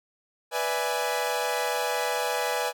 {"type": "chord", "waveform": "sawtooth", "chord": "E dominant seventh", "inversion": "second", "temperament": "equal", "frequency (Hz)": [493.9, 587.3, 659.3, 830.6], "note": ["B4", "D5", "E5", "G#5"], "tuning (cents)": [0, 0, 0, 0], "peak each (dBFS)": [-26, -29, -30, -26], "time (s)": [0.51, 2.73], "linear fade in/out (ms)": 50, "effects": []}